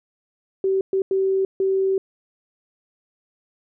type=tone bursts at uneven times; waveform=sine; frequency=384.3 Hz; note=G4; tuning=34 cents flat; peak=-17 dBFS; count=4; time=0.64-0.81 / 0.93-1.02 / 1.11-1.45 / 1.6-1.98 s; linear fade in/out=2 ms; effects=none